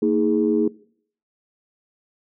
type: tone cluster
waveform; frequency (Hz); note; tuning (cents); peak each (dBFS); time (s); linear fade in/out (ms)
sine; 229.1 / 317.6 / 415.4; A#3 / D#4 / G#4; -30 / +36 / 0; -20; 0.02-0.68; 5
effects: noise-tail reverb RT60 0.6 s tail -21 dB re dry + tanh soft clip ceiling -7 dBFS